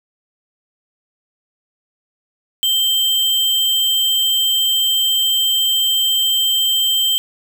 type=tone with sample-and-hold; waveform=sine; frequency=3136 Hz; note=G7; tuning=in tune; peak=-13 dBFS; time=2.63-7.18 s; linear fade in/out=0 ms; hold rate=11025 Hz; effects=none